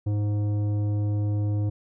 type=tone with tanh clipping; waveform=triangle; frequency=103.83 Hz; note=G#2; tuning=in tune; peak=-24 dBFS; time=0.06-1.7 s; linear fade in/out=10 ms; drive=15 dB; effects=none